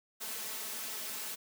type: noise with comb filter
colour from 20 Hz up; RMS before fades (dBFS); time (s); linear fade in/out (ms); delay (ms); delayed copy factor
white; -40; 0.2-1.36; 20; 4.6; +0.75
effects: high-pass 200 Hz 12 dB/octave